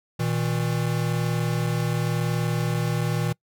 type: tone pair together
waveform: square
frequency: 119.07 / 160 Hz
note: A#2 / D#3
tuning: +37 / +49 cents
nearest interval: perfect fourth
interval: 512 cents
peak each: -26 dBFS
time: 0.19-3.33 s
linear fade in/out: 10 ms
effects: noise-tail reverb RT60 0.1 s tail -25 dB re dry